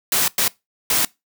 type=noise bursts at uneven times; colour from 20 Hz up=white; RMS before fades=-18 dBFS; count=3; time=0.12-0.28 / 0.38-0.48 / 0.9-1.05 s; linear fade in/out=2 ms; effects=noise-tail reverb RT60 0.2 s tail -22 dB re dry + high-pass 100 Hz 12 dB/octave